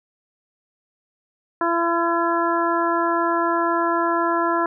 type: harmonic tone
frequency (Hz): 338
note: E4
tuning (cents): +43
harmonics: 1 / 2 / 3 / 4 / 5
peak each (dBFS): -23 / -25 / -22 / -25 / -29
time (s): 1.61-4.66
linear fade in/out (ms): 2
effects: none